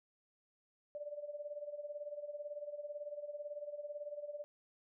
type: tone with tremolo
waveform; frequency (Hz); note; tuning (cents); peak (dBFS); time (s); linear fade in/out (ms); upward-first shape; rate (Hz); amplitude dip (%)
sine; 587.3; D5; 0; -39; 0.95-4.44; 0; sine; 18; 75
effects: none